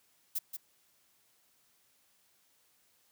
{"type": "noise with echo", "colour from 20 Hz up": "violet", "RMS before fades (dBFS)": -33, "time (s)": [0.35, 0.39], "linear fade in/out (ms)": 10, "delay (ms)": 180, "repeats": 1, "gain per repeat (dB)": -7, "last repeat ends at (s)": 0.57, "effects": ["white hiss -70 dBFS RMS until 3.11 s", "high-pass 60 Hz 12 dB/octave"]}